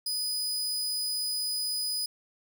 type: tone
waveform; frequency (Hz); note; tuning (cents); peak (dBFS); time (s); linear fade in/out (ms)
sawtooth; 4978; D#8; 0; -26; 0.06-2.06; 5
effects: none